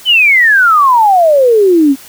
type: exponential sweep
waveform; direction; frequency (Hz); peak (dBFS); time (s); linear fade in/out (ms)
sine; down; 3100 to 261.9; -4; 0.05-1.96; 50
effects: white hiss -35 dBFS RMS until 2.08 s